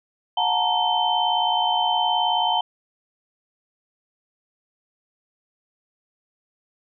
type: tone cluster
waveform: sine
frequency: 725 / 875 / 934 / 3085 Hz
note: F#5 / A5 / A#5 / G7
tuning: -35 / -10 / +3 / -28 cents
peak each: -24 dBFS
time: 0.37-2.61 s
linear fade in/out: 5 ms
effects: none